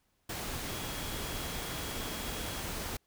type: tone in noise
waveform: sine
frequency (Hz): 3305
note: G#7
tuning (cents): -9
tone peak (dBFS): -48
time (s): 0.68-2.62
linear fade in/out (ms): 5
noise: pink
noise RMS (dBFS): -38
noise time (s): 0.29-2.97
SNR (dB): -13
effects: pink hiss -75 dBFS RMS until 3.06 s